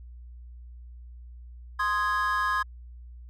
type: chord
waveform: triangle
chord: Ab major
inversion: first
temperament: equal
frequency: 1046.5 / 1244.5 / 1661.2 Hz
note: C6 / Eb6 / Ab6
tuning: 0 / 0 / 0 cents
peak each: -25 / -27 / -26 dBFS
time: 1.79-2.63 s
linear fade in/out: 10 ms
effects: tanh soft clip ceiling -15 dBFS + added 60 Hz sine -42 dBFS peak until 3.29 s